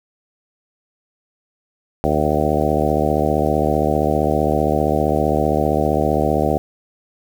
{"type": "harmonic tone with a mistuned harmonic", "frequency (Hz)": 75.3, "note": "D2", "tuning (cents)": 44, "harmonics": [1, 2, 3, 4, 5, 6, 7, 8, 9, 10], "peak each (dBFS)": [-24, -24, -24, -24, -24, -24, -24, -24, -24, -24], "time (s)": [2.04, 6.58], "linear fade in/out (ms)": 0, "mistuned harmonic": 10, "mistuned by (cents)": 24, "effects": ["7-bit"]}